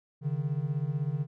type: beating tone pair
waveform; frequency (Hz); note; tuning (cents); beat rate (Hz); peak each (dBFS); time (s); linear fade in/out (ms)
triangle; 138.3 / 154.3; C#3 / D#3; -4 / -14; 16; -29; 0.21-1.27; 50
effects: none